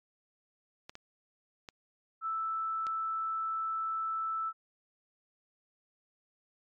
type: clicks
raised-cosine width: 0.2 ms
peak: -27 dBFS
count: 4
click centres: 0.895 / 0.954 / 1.688 / 2.868 s
type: tone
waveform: sine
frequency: 1318.5 Hz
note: E6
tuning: in tune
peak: -31 dBFS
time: 2.21-4.53 s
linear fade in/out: 50 ms
effects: MP3 96 kbps